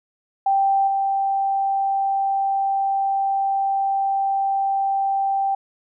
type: tone with level steps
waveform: sine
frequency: 784 Hz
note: G5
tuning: in tune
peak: -15 / -18 dBFS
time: 0.46-5.55 s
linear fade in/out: 5 ms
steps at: 0.87 s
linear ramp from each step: 10 ms
effects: none